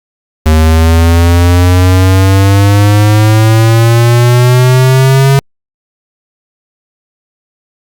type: exponential sweep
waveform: square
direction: up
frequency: 77.78 to 137.9 Hz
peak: -4 dBFS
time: 0.46-5.39 s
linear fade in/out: 0 ms
effects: Opus 48 kbps